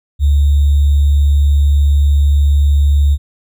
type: tone with sample-and-hold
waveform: sine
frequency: 71.7 Hz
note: D2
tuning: 41 cents flat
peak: -7 dBFS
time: 0.19-3.18 s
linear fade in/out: 50 ms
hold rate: 3675 Hz
effects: none